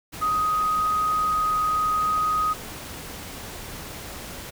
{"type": "tone in noise", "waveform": "sine", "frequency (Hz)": 1252, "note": "D#6", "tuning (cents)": 10, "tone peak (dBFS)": -20, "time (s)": [0.21, 2.54], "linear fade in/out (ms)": 20, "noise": "pink", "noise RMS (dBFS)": -37, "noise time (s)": [0.12, 4.51], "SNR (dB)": 14, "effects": []}